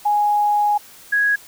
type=tone pair in turn; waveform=sine; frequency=830 / 1660 Hz; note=G#5 / G#6; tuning=-1 / -1 cents; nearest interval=octave; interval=1200 cents; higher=second; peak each=-14 dBFS; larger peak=neither; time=0.05-0.78 / 1.12-1.36 s; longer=first; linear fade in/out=10 ms; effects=white hiss -44 dBFS RMS until 1.47 s